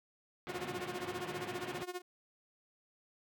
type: band-pass noise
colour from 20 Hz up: pink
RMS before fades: -45 dBFS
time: 0.47-1.83 s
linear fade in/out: 0 ms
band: 110 to 3300 Hz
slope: 24 dB/octave
type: tone with tremolo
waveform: sawtooth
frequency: 360 Hz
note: F#4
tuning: 47 cents flat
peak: -33 dBFS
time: 0.48-2.02 s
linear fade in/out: 20 ms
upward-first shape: sine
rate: 15 Hz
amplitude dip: 90%
effects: none